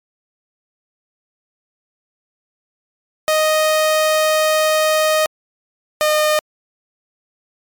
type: tone pair in turn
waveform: sawtooth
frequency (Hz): 622.3 / 610.9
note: D#5 / D#5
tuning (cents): 0 / -32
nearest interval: unison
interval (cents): 32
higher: first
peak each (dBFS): -9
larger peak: neither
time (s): 3.28-5.26 / 6.01-6.39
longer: first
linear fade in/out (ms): 0
effects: MP3 96 kbps